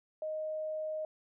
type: tone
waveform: sine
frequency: 622.3 Hz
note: D#5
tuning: in tune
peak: -34 dBFS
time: 0.22-1.05 s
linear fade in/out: 2 ms
effects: none